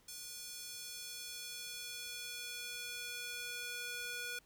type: tone with high-pass filter sweep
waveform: square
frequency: 484.3 Hz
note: B4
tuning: 34 cents flat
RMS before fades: -45 dBFS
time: 0.08-4.39 s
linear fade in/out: 5 ms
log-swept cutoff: 5400 to 1600 Hz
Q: 1
effects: pink hiss -69 dBFS RMS until 4.45 s